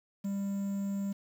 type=tone with quantisation; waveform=triangle; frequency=198.4 Hz; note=G3; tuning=21 cents sharp; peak=-29 dBFS; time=0.24-1.13 s; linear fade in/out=10 ms; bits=9; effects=none